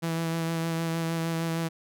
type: tone with vibrato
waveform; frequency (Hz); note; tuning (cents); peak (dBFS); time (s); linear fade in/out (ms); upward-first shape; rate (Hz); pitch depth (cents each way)
sawtooth; 164.81; E3; 0; -23; 0.02-1.69; 20; sine; 6.5; 16
effects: none